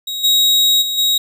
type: tone with level steps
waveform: 40% pulse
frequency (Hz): 3800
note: A#7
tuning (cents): +33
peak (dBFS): -20 / -9 / -17 / -11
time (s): 0.07-1.18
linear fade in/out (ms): 5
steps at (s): 0.23 / 0.81 / 0.97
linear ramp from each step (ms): 20
effects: none